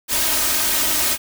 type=noise with comb filter; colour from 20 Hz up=white; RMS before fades=-19 dBFS; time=0.08-1.18 s; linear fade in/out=50 ms; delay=3.2 ms; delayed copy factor=+1; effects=none